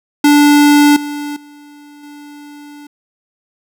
square tone with level steps, 292 Hz, D4, 10 cents flat, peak -6 / -21 / -37 / -33 dBFS, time 0.24-2.87 s, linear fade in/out 5 ms, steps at 0.96 / 1.36 / 2.03 s, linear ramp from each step 5 ms, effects none

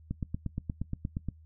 click train, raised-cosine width 5 ms, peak -20 dBFS, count 11, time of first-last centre 0.11-1.286 s, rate 8.5 Hz, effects noise-tail reverb RT60 0.1 s tail -20 dB re dry + added 79 Hz sine -52 dBFS peak until 1.45 s

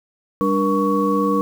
sine tone cluster, 198.4 / 293.6 / 475.6 / 1119 Hz, G3 / D4 / A#4 / C#6, +21 / 0 / +35 / +16 cents, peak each -21 dBFS, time 0.41-1.41 s, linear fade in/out 0 ms, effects 7-bit

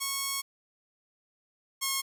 5% pulse tone pair in turn, 1100 / 1083 Hz, C#6 / C#6, -14 / -41 cents, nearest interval unison, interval 27 cents, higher first, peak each -18 / -16 dBFS, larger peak second, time 0-0.42 / 1.81-2.02 s, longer first, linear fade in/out 20 ms, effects none

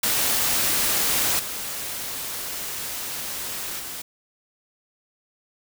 white noise with level steps, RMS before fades -22 / -31 / -34 dBFS, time 0.03-4.02 s, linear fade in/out 5 ms, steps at 1.39 / 3.79 s, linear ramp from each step 5 ms, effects none

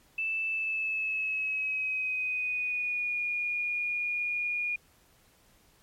sine tone with pitch glide, 2641 to 2436 Hz, E7 to D#7, +3 to -37 cents, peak -28 dBFS, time 0.18-4.76 s, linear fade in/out 5 ms, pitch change -140 cents, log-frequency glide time 0.48-3.21 s, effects pink hiss -63 dBFS RMS until 5.82 s + MP3 64 kbps

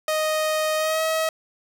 sawtooth tone with pitch glide, 622.3 to 639.1 Hz, D#5 to D#5, 0 to +46 cents, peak -17 dBFS, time 0.08-1.29 s, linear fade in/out 2 ms, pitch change +46 cents, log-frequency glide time 0.77-1.02 s, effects none

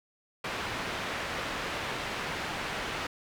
white low-pass noise, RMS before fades -35 dBFS, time 0.44-3.07 s, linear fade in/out 5 ms, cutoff 2300 Hz, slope 12 dB/octave, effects none

